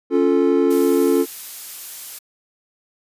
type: chord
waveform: triangle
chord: Db augmented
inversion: none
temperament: equal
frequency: 277.2 / 349.2 / 440 Hz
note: Db4 / F4 / A4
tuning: 0 / 0 / 0 cents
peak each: -16 dBFS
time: 0.1-1.26 s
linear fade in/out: 50 ms
type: noise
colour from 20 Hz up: blue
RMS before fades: -32 dBFS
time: 0.7-2.19 s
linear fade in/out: 10 ms
effects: resampled to 32000 Hz